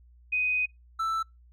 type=tone pair in turn; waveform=sine / triangle; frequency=2500 / 1324.3 Hz; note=D#7 / E6; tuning=+8 / +8 cents; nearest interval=major seventh; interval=1100 cents; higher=first; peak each=-24 dBFS; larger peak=neither; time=0.32-0.66 / 0.99-1.23 s; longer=first; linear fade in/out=10 ms; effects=noise-tail reverb RT60 0.2 s tail -26 dB re dry + added 60 Hz sine -53 dBFS peak until 1.52 s